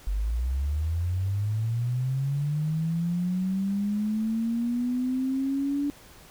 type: linear sweep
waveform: sine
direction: up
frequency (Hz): 46.67 to 288.7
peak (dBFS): -24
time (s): 0.07-5.9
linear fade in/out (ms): 0
effects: pink hiss -51 dBFS RMS until 6.3 s